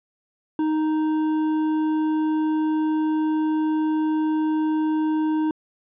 sine tone with hard clipping, 311.1 Hz, D#4, in tune, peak -21 dBFS, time 0.59-5.51 s, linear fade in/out 2 ms, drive 7 dB, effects resampled to 8000 Hz

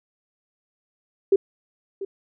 sine tone with echo, 392 Hz, G4, in tune, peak -12 dBFS, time 1.32-1.36 s, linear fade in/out 5 ms, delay 690 ms, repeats 1, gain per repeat -15 dB, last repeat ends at 2.05 s, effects none

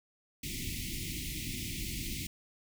pink band-stop noise, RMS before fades -38 dBFS, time 0.43-2.27 s, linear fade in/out 5 ms, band 360 to 2000 Hz, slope 96 dB/octave, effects none

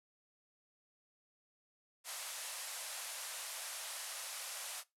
white band-pass noise, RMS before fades -45 dBFS, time 2.04-4.84 s, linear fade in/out 50 ms, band 540 to 12000 Hz, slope 48 dB/octave, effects noise-tail reverb RT60 0.2 s tail -20 dB re dry

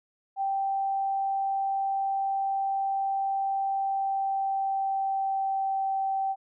sine tone with pitch glide, 782 to 775.7 Hz, G5 to G5, -4 to -18 cents, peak -25 dBFS, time 0.36-6.36 s, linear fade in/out 50 ms, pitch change -14 cents, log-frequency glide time 3.72-5.94 s, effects none

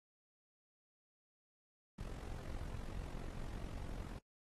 brown noise with amplitude modulation, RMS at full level -42 dBFS, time 1.98-4.19 s, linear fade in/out 10 ms, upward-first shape sine, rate 44.6 Hz, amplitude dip 70%, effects noise-tail reverb RT60 0.1 s tail -22 dB re dry + AAC 32 kbps

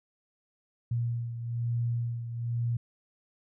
sine beating tone pair, 118 / 119.1 Hz, A#2 / A#2, +22 / +38 cents, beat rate 1.1 Hz, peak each -29 / -36 dBFS, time 0.91-2.77 s, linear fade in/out 5 ms, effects none

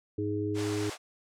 harmonic tone, 103.83 Hz, G#2, in tune, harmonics 1 / 3 / 4, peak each -34 / -32 / -33 dBFS, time 0.18-0.9 s, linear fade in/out 5 ms
pink band-pass noise, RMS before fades -41 dBFS, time 0.54-0.98 s, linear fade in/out 50 ms, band 560 to 9000 Hz, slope 24 dB/octave
effects none

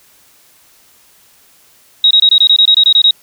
sine tone bursts, 3800 Hz, A#7, 33 cents sharp, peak -4 dBFS, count 12, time 2.04-3.109 s, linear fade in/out 2 ms, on 68 ms, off 23 ms, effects white hiss -48 dBFS RMS until 3.22 s

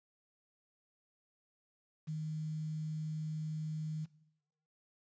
sine tone with quantisation, 155.56 Hz, D#3, in tune, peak -36 dBFS, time 2.07-4.06 s, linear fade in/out 20 ms, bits 10, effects noise-tail reverb RT60 0.8 s tail -19 dB re dry + resampled to 16000 Hz

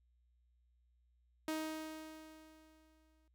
sawtooth tone with exponential decay, 314.1 Hz, D#4, 16 cents sharp, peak -32 dBFS, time 1.48-3.28 s, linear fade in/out 2 ms, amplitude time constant 390 ms, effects added 60 Hz sine -70 dBFS peak until 3.34 s

